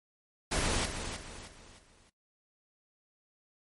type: noise with echo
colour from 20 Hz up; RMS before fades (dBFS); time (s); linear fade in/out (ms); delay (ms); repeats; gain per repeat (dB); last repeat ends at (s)
pink; -30; 0.51-0.86; 10; 310; 4; -8; 2.1
effects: noise-tail reverb RT60 0.2 s tail -25 dB re dry + MP3 48 kbps